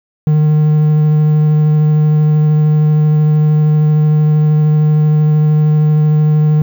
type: tone with vibrato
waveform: triangle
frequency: 152.4 Hz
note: D#3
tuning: 36 cents flat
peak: -5 dBFS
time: 0.27-6.62 s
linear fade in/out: 2 ms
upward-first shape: triangle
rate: 13 Hz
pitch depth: 12 cents each way
effects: 7-bit